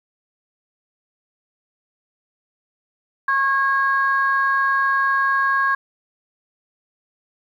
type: tone pair together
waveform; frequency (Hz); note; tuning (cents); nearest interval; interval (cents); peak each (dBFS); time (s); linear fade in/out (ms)
sine; 1092 / 1636.2; C#6 / G#6; -26 / -26; perfect fifth; 700; -18; 3.28-5.75; 5
effects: tanh soft clip ceiling -8 dBFS + 9-bit